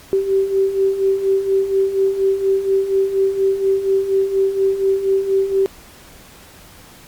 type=beating tone pair; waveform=sine; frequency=385 / 389.2 Hz; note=G4 / G4; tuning=-31 / -12 cents; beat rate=4.2 Hz; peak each=-21 / -15 dBFS; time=0.13-5.66 s; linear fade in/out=0 ms; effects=pink hiss -43 dBFS RMS until 7.07 s + Opus 48 kbps